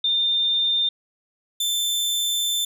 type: tone pair in turn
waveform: sine / sawtooth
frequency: 3609 / 3545 Hz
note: A7 / A7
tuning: +43 / +12 cents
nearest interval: unison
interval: 31 cents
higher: first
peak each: -18 dBFS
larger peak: neither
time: 0.04-0.89 / 1.6-2.65 s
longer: second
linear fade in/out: 5 ms
effects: none